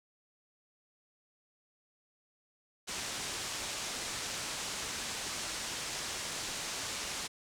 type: low-pass noise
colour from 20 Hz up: white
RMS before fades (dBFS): -39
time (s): 2.87-7.28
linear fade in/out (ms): 20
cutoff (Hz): 8000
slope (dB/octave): 24
effects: none